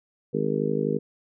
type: harmonic tone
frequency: 51.9 Hz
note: G#1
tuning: in tune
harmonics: 3 / 4 / 5 / 6 / 7 / 8 / 9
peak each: -30 / -30 / -31 / -34 / -34 / -28 / -29 dBFS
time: 0.33-0.99 s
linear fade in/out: 20 ms
effects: none